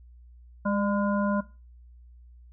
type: harmonic tone with a mistuned harmonic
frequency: 204.1 Hz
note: G#3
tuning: 30 cents flat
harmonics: 1 / 3 / 5 / 7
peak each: -25 / -30 / -32 / -33 dBFS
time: 0.65-1.41 s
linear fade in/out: 10 ms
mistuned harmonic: 3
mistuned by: -35 cents
effects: noise-tail reverb RT60 0.3 s tail -18 dB re dry + added 60 Hz sine -48 dBFS peak until 2.52 s